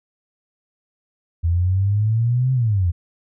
sine exponential two-way sweep, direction up then down, 82.41 to 132.1 to 82.41 Hz, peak -15 dBFS, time 1.43-2.92 s, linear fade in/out 20 ms, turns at 2.53 s, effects none

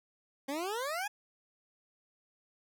20% pulse exponential sweep, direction up, 265.3 to 856 Hz, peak -29 dBFS, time 0.48-1.08 s, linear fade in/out 10 ms, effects none

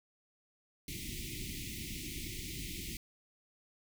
pink band-stop noise, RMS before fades -42 dBFS, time 0.88-2.97 s, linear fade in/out 2 ms, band 380 to 2000 Hz, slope 96 dB/octave, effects none

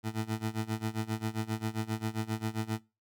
20% pulse tone with tremolo, 110 Hz, A2, in tune, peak -24 dBFS, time 0.03-2.81 s, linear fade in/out 50 ms, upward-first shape sine, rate 7.5 Hz, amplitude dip 90%, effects noise-tail reverb RT60 0.3 s tail -25 dB re dry

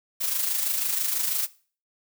blue noise with amplitude modulation, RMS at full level -24 dBFS, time 0.2-1.47 s, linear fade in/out 20 ms, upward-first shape sine, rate 26.1 Hz, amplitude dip 50%, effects noise-tail reverb RT60 0.4 s tail -19 dB re dry

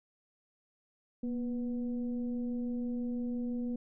sine tone with frequency modulation, 240 Hz, B3, 49 cents flat, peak -32 dBFS, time 1.23-3.76 s, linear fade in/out 5 ms, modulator 253 Hz, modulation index 0.46, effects none

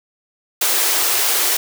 white high-pass noise, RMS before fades -17 dBFS, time 0.61-1.57 s, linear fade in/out 5 ms, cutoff 300 Hz, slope 96 dB/octave, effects none

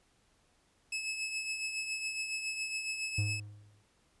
sawtooth tone with tremolo, 2594 Hz, E7, 28 cents flat, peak -29 dBFS, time 0.92-3.4 s, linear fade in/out 5 ms, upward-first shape triangle, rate 7.2 Hz, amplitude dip 55%
triangle tone with exponential decay, 103.83 Hz, G#2, in tune, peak -25 dBFS, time 3.18-3.83 s, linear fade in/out 5 ms, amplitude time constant 140 ms
effects pink hiss -70 dBFS RMS until 4.2 s + resampled to 24000 Hz

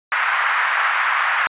white band-pass noise, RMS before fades -19 dBFS, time 0.12-1.47 s, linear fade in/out 0 ms, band 1000 to 1900 Hz, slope 24 dB/octave, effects resampled to 8000 Hz

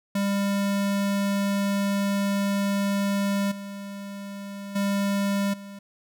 square tone with level steps, 199.5 Hz, G3, 31 cents sharp, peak -23 / -35 / -23 / -39 dBFS, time 0.15-5.79 s, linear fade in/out 5 ms, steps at 3.51 / 4.75 / 5.53 s, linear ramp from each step 10 ms, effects none

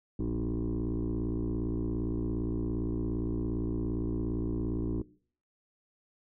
sine tone with frequency modulation, 185.6 Hz, F#3, 6 cents sharp, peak -27 dBFS, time 0.19-5.02 s, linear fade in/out 5 ms, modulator 57.4 Hz, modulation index 3.1, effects noise-tail reverb RT60 0.5 s tail -22 dB re dry + tanh soft clip ceiling -27 dBFS

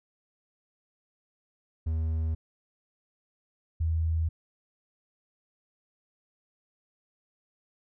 triangle / sine tone pair in turn, 80 / 81.07 Hz, D#2 / E2, +49 / -28 cents, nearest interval unison, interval 23 cents, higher second, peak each -24 dBFS, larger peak neither, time 1.86-2.35 / 3.8-4.29 s, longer neither, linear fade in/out 10 ms, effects none

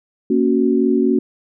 sine chord, F# major, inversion first, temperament equal, 233.1 / 277.2 / 370 Hz, A#3 / C#4 / F#4, 0 / 0 / 0 cents, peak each -17 dBFS, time 0.3-1.19 s, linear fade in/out 5 ms, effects none

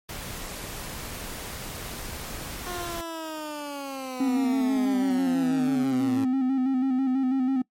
pink noise, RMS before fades -36 dBFS, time 0.09-3.01 s, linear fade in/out 2 ms
15% pulse linear sweep, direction down, 360 to 108.3 Hz, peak -26 dBFS, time 2.66-6.25 s, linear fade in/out 10 ms
triangle tone with vibrato, 261.6 Hz, C4, in tune, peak -19 dBFS, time 4.2-7.62 s, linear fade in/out 5 ms, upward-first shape square, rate 6.1 Hz, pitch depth 42 cents each way
effects noise-tail reverb RT60 0.1 s tail -22 dB re dry + MP3 64 kbps

